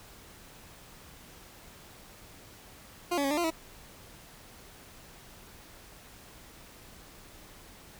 20% pulse tone with pitch steps, 351.3 / 283.2 / 274.9 / 298.1 / 345.9 / 323.4 Hz, F4 / C#4 / C#4 / D4 / F4 / E4, +10 / +37 / -14 / +26 / -17 / -33 cents, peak -22 dBFS, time 3.11-3.506 s, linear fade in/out 10 ms, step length 66 ms, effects pink hiss -52 dBFS RMS until 7.99 s

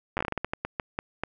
slowing click train, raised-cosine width 0.5 ms, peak -13 dBFS, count 15, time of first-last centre 0.17-1.236 s, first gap 9 ms, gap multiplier 1.29, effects none

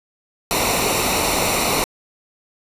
pink noise with comb filter, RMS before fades -19 dBFS, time 0.51-1.84 s, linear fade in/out 0 ms, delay 0.61 ms, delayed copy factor -0.7, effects resampled to 32000 Hz

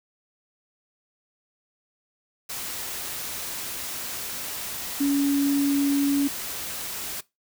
sine tone in noise, 281.6 Hz, C#4, 27 cents sharp, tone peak -19 dBFS, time 5-6.28 s, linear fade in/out 10 ms, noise white, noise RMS -33 dBFS, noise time 2.49-7.21 s, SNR +11 dB, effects noise-tail reverb RT60 0.2 s tail -20 dB re dry

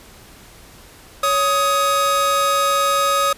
45% pulse tone pair together, 558 / 1255 Hz, C#5 / D#6, +11 / +15 cents, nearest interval octave + major second, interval 1404 cents, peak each -21 / -16 dBFS, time 1.23-3.33 s, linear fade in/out 5 ms, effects pink hiss -44 dBFS RMS until 3.37 s + resampled to 32000 Hz

